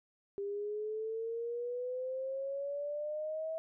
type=exponential sweep; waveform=sine; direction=up; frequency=397.8 to 649 Hz; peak=-35 dBFS; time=0.38-3.58 s; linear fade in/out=0 ms; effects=none